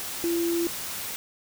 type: tone in noise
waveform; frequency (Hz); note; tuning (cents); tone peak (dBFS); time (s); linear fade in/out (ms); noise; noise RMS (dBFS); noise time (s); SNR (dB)
sine; 339.4; F4; -49; -23; 0.24-0.67; 0; white; -34; 0-1.16; +8
effects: none